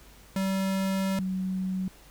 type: tone pair in turn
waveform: square / sine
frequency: 192.3 / 187.37 Hz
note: G3 / F#3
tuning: -33 / +22 cents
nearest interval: unison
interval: 45 cents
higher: first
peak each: -26 / -27 dBFS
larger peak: first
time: 0.36-1.19 / 1.19-1.88 s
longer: first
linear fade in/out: 2 ms
effects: added 50 Hz sine -56 dBFS peak until 2.1 s + pink hiss -54 dBFS RMS until 2.1 s